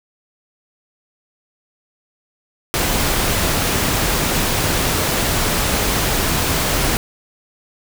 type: noise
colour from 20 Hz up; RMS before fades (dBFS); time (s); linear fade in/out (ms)
pink; -18; 2.74-6.97; 0
effects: none